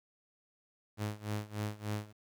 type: tone with tremolo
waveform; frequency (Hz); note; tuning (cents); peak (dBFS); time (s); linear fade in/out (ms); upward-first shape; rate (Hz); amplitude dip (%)
sawtooth; 105.3; G#2; +24; -29; 0.97-2.13; 50; sine; 3.4; 90
effects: 11-bit